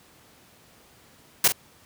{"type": "noise with echo", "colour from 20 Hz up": "white", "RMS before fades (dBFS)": -17, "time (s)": [1.44, 1.48], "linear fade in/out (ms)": 5, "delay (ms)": 43, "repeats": 1, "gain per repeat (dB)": -9, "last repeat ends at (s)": 1.523, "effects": ["pink hiss -55 dBFS RMS until 1.85 s", "high-pass 80 Hz 12 dB/octave"]}